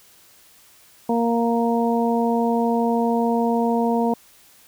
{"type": "harmonic tone", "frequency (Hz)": 233.1, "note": "A#3", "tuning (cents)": 0, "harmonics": [1, 2, 3, 4], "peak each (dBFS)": [-20, -23, -25, -26], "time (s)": [1.09, 4.14], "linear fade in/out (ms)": 5, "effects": ["white hiss -52 dBFS RMS until 4.67 s"]}